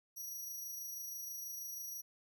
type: tone with amplitude modulation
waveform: 15% pulse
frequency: 5790 Hz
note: F#8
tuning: 38 cents flat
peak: -36 dBFS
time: 0.16-2.02 s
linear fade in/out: 20 ms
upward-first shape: sine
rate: 26.2 Hz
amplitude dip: 30%
effects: none